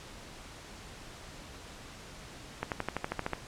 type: accelerating click train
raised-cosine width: 0.5 ms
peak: -16 dBFS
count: 10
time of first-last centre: 2.63-3.333 s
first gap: 88 ms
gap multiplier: 0.97
effects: pink hiss -48 dBFS RMS until 3.47 s + low-pass 8000 Hz 12 dB/octave